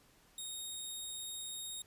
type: tone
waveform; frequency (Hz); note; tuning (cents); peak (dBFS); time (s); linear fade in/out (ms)
15% pulse; 3729; A#7; 0; -34; 0.38-1.82; 2
effects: pink hiss -66 dBFS RMS until 1.86 s + resampled to 32000 Hz